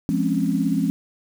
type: chord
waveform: sine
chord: Db major seventh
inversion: first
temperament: just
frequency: 173.24 / 207.9 / 259.9 / 277.2 Hz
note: F3 / Ab3 / C4 / Db4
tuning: -14 / +2 / -11 / 0 cents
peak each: -24 dBFS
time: 0.09-0.9 s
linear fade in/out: 0 ms
effects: 7-bit